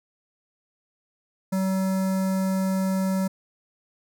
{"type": "tone with notch filter", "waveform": "square", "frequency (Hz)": 190, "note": "F#3", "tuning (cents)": 46, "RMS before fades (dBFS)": -24, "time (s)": [1.52, 3.28], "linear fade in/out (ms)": 10, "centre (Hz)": 3000, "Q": 0.63, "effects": []}